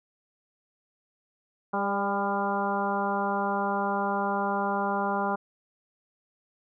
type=harmonic tone with a mistuned harmonic; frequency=200 Hz; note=G3; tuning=35 cents sharp; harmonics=1 / 2 / 3 / 4 / 5 / 6 / 7; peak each=-32 / -34 / -34 / -30 / -32 / -35 / -35 dBFS; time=1.73-5.36 s; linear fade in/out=10 ms; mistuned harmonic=3; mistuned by=-22 cents; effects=none